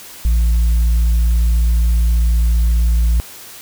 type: tone with tanh clipping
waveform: sine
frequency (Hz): 57.4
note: A#1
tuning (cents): -26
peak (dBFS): -11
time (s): 0.25-3.2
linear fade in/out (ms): 0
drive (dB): 2
effects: white hiss -36 dBFS RMS until 3.61 s